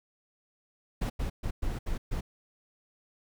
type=noise bursts at uneven times; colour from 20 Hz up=brown; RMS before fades=-31 dBFS; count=6; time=1.01-1.1 / 1.19-1.3 / 1.43-1.51 / 1.62-1.79 / 1.86-1.98 / 2.11-2.21 s; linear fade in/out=10 ms; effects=none